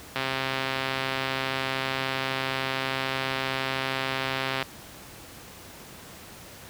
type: click train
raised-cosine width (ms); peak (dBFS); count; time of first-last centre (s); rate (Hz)
0.3; -11; 595; 0.16-4.626; 133
effects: pink hiss -45 dBFS RMS until 6.69 s + high-pass 60 Hz 12 dB/octave